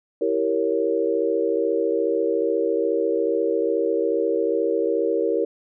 sine chord, E diminished seventh, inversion none, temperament equal, 329.6 / 392 / 466.2 / 554.4 Hz, E4 / G4 / Bb4 / Db5, 0 / 0 / 0 / 0 cents, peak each -26 / -25 / -22 / -27 dBFS, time 0.21-5.45 s, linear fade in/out 5 ms, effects none

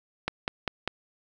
click train, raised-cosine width 0.3 ms, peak -11 dBFS, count 4, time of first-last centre 0.28-0.876 s, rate 5.03 Hz, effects none

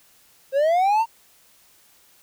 triangle linear sweep, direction up, 523 to 932.3 Hz, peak -14 dBFS, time 0.52-1.06 s, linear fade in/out 50 ms, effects white hiss -56 dBFS RMS until 2.22 s

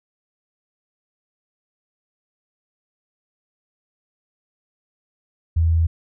sine tone, 82.2 Hz, E2, 4 cents flat, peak -14 dBFS, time 5.56-5.87 s, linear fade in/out 10 ms, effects none

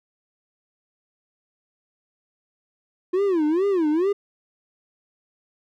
triangle tone with vibrato, 348.2 Hz, F4, 5 cents flat, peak -16 dBFS, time 3.13-4.13 s, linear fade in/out 10 ms, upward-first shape sine, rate 2.3 Hz, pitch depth 260 cents each way, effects none

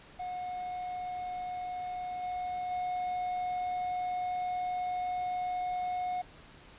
triangle tone with level steps, 726 Hz, F#5, 33 cents flat, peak -33 / -31 / -29 dBFS, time 0.19-6.22 s, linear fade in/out 10 ms, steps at 2.22 / 2.7 s, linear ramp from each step 20 ms, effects pink hiss -54 dBFS RMS until 6.78 s + resampled to 8000 Hz

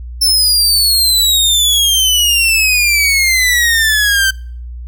sawtooth exponential sweep, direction down, 5350 to 1545 Hz, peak -6 dBFS, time 0.21-4.31 s, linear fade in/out 10 ms, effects noise-tail reverb RT60 0.5 s tail -26 dB re dry + added 60 Hz sine -24 dBFS peak until 4.87 s

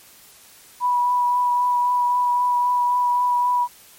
sine tone with vibrato, 980 Hz, B5, 14 cents flat, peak -16 dBFS, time 0.8-3.68 s, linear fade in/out 50 ms, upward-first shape triangle, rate 3.8 Hz, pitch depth 16 cents each way, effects white hiss -48 dBFS RMS until 3.98 s + MP3 64 kbps

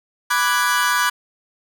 40% pulse chord, G# half-diminished seventh, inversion first, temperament equal, 987.8 / 1174.7 / 1480 / 1661.2 Hz, B5 / D6 / F#6 / G#6, 0 / 0 / 0 / 0 cents, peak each -21 dBFS, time 0.3-1.1 s, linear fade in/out 10 ms, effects none

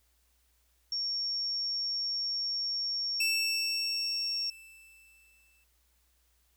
sine tone, 5510 Hz, F8, 24 cents flat, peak -30 dBFS, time 0.92-4.5 s, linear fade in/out 2 ms
45% pulse tone with exponential decay, 2646 Hz, E7, 6 cents sharp, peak -27 dBFS, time 3.2-5.64 s, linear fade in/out 5 ms, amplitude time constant 530 ms
effects added 60 Hz sine -70 dBFS peak until 6.56 s + white hiss -72 dBFS RMS until 6.56 s

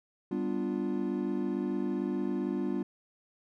triangle chord, G dominant seventh, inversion none, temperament equal, 196 / 246.9 / 293.7 / 349.2 Hz, G3 / B3 / D4 / F4, 0 / 0 / 0 / 0 cents, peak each -33 dBFS, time 0.31-2.83 s, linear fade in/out 5 ms, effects none

